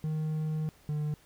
triangle tone pair in turn, 155.56 / 150.14 Hz, D#3 / D3, 0 / +39 cents, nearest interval minor second, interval 61 cents, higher first, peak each -27 dBFS, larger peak neither, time 0.04-0.69 / 0.89-1.14 s, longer first, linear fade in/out 0 ms, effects pink hiss -61 dBFS RMS until 1.25 s

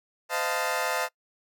20% pulse chord, F dominant seventh, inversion second, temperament equal with one note detuned, 512.2 / 622.3 / 698.5 / 880 Hz, C5 / Eb5 / F5 / A5, -37 / 0 / 0 / 0 cents, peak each -27 dBFS, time 0.29-1.09 s, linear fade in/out 50 ms, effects noise-tail reverb RT60 0.1 s tail -23 dB re dry

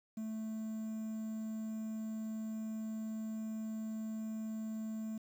triangle tone with quantisation, 219.4 Hz, A3, 5 cents flat, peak -36 dBFS, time 0.17-5.18 s, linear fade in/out 5 ms, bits 10, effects none

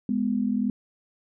sine tone pair together, 207.7 / 248.9 Hz, G#3 / B3, 0 / +14 cents, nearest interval minor third, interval 314 cents, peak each -25 dBFS, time 0.09-0.7 s, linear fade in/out 2 ms, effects none

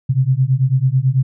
sine beating tone pair, 126.8 / 135.9 Hz, B2 / C#3, +46 / -34 cents, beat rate 9.1 Hz, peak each -15 dBFS, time 0.09-1.23 s, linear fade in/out 10 ms, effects none

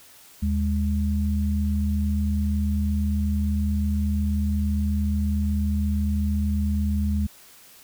sine tone pair together, 76.94 / 205.4 Hz, D#2 / G#3, -19 / -19 cents, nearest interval octave + perfect fourth, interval 1700 cents, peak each -22 / -25 dBFS, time 0.42-7.27 s, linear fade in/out 10 ms, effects white hiss -50 dBFS RMS until 7.83 s

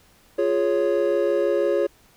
triangle chord, Db major, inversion first, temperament equal, 349.2 / 415.3 / 554.4 Hz, F4 / Ab4 / Db5, 0 / 0 / 0 cents, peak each -22 / -21 / -20 dBFS, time 0.38-1.87 s, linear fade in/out 10 ms, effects pink hiss -56 dBFS RMS until 2.16 s

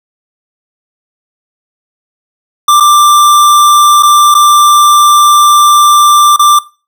square tone with dropouts, 1182 Hz, D6, 11 cents sharp, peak -3 dBFS, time 2.68-6.59 s, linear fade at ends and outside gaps 5 ms, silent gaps 2.801-2.805 / 4.026-4.031 / 4.343-4.349 / 6.363-6.393 s, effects noise-tail reverb RT60 0.3 s tail -17 dB re dry

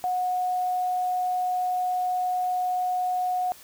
sine tone, 730 Hz, F#5, 24 cents flat, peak -23 dBFS, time 0.04-3.52 s, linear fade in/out 0 ms, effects white hiss -49 dBFS RMS until 3.63 s

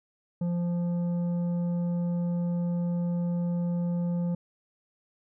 sine tone with tanh clipping, 173.8 Hz, F3, 8 cents flat, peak -27 dBFS, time 0.41-4.35 s, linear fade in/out 5 ms, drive 8 dB, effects none

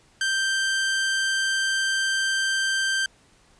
sawtooth tone, 1568 Hz, G6, in tune, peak -18 dBFS, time 0.21-3.06 s, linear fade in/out 2 ms, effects pink hiss -58 dBFS RMS until 3.59 s + resampled to 22050 Hz

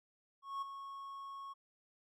triangle tone with ADSR envelope, 1100 Hz, C#6, 14 cents flat, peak -34 dBFS, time 0.42-1.54 s, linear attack 200 ms, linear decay 10 ms, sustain -9 dB, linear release 21 ms, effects none

